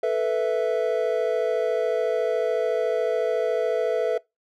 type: chord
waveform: triangle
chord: A suspended second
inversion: none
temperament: equal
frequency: 440 / 493.9 / 659.3 Hz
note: A4 / B4 / E5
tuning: 0 / 0 / 0 cents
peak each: -23 dBFS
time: 0.03-4.18 s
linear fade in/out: 5 ms
effects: noise-tail reverb RT60 0.2 s tail -23 dB re dry